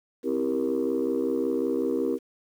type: chord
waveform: sine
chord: C dominant seventh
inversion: none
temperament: just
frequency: 261.6 / 327 / 392.4 / 470.9 Hz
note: C4 / E4 / G4 / Bb4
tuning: 0 / -14 / +2 / +18 cents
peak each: -28 dBFS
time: 0.23-2.19 s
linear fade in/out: 50 ms
effects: tanh soft clip ceiling -17 dBFS + 9-bit